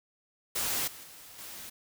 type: noise with level steps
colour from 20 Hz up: white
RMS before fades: -31 / -47 / -50 / -44 dBFS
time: 0.55-1.7 s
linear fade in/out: 10 ms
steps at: 0.87 / 1.03 / 1.38 s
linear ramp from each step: 10 ms
effects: none